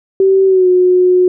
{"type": "tone with pitch glide", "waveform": "sine", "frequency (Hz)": [384.8, 363.8], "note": ["G4", "F#4"], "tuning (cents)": [-32, -29], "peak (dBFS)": -6, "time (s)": [0.2, 1.28], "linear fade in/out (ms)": 2, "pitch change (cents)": -97, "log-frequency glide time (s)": [0.46, 0.68], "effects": []}